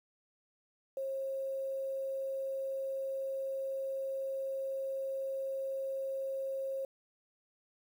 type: tone with quantisation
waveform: sine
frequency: 538 Hz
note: C5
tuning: 48 cents sharp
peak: -34 dBFS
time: 0.97-6.85 s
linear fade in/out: 2 ms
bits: 10
effects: none

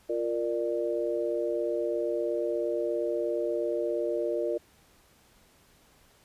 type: chord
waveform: sine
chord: Bb major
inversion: second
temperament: equal with one note detuned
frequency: 349.2 / 466.2 / 594.5 Hz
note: F4 / Bb4 / D5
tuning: 0 / 0 / +21 cents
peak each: -31 dBFS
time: 0.09-4.58 s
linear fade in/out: 10 ms
effects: pink hiss -61 dBFS RMS until 6.24 s + resampled to 32000 Hz

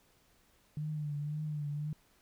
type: tone with vibrato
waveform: sine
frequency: 149.5 Hz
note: D3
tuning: 31 cents sharp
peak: -34 dBFS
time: 0.77-1.93 s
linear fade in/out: 2 ms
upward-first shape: triangle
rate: 1.9 Hz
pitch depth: 57 cents each way
effects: pink hiss -68 dBFS RMS until 2.21 s

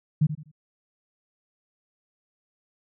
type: tone with echo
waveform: sine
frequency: 152.2 Hz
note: D#3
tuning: 38 cents flat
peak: -16 dBFS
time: 0.21-0.27 s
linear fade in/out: 10 ms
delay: 82 ms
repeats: 3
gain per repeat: -11 dB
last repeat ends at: 0.516 s
effects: none

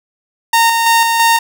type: tone with tremolo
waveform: sawtooth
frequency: 920 Hz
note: A#5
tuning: 23 cents flat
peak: -4 dBFS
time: 0.53-1.39 s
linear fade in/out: 5 ms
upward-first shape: square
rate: 3 Hz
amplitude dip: 35%
effects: none

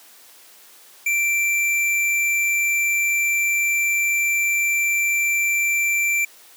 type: tone with hard clipping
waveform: sine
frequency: 2349 Hz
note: D7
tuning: in tune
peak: -19 dBFS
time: 1.06-6.25 s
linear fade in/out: 5 ms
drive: 14 dB
effects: white hiss -48 dBFS RMS until 6.56 s + high-pass 300 Hz 12 dB/octave

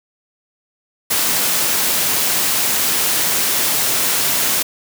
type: high-pass noise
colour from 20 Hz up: white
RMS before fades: -17 dBFS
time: 1.1-4.63 s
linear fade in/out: 10 ms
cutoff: 110 Hz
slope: 12 dB/octave
effects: none

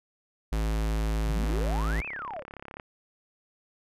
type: tone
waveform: square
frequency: 54 Hz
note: A1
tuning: 32 cents flat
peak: -26 dBFS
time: 0.52-2.01 s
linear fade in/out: 5 ms
type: exponential two-way sweep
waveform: sine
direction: up then down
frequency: 110 to 2666 to 490.6 Hz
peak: -34 dBFS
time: 1.24-2.44 s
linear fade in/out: 50 ms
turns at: 2.06 s
type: click train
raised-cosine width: 0.5 ms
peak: -26 dBFS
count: 48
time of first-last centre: 1.44-2.798 s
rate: 34.6 Hz
effects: resampled to 32000 Hz

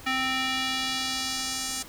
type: tone with band-pass filter sweep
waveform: square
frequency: 261.6 Hz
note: C4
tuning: in tune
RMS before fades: -29 dBFS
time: 0.06-1.83 s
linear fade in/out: 10 ms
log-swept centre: 2200 to 7400 Hz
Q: 1.3
effects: pink hiss -46 dBFS RMS until 1.88 s

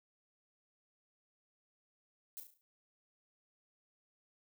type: noise with echo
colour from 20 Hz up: violet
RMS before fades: -45 dBFS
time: 2.37-2.4 s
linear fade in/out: 0 ms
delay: 35 ms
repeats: 6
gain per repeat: -6 dB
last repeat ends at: 2.61 s
effects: none

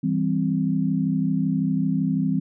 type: chord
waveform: sine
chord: C major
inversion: first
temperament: just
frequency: 163.52 / 196.22 / 261.6 Hz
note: E3 / G3 / C4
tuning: -14 / +2 / 0 cents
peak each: -24 dBFS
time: 0.03-2.4 s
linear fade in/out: 10 ms
effects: none

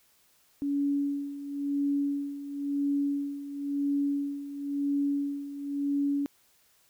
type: tone with tremolo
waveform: sine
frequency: 283.2 Hz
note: C#4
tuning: 37 cents sharp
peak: -24 dBFS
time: 0.62-6.26 s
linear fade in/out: 0 ms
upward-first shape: sine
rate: 0.97 Hz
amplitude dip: 75%
effects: white hiss -65 dBFS RMS until 6.89 s

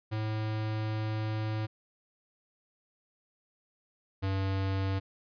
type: tone pair in turn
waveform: square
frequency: 108.6 / 96.52 Hz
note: A2 / G2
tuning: -22 / -26 cents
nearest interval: major second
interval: 204 cents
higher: first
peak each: -31 / -29 dBFS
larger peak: second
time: 0.11-1.67 / 4.22-5 s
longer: first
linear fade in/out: 20 ms
effects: resampled to 11025 Hz

